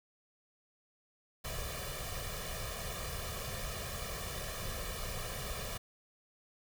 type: noise with comb filter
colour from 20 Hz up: pink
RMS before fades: -40 dBFS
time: 1.44-5.78 s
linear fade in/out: 10 ms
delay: 1.7 ms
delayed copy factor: +0.8
effects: none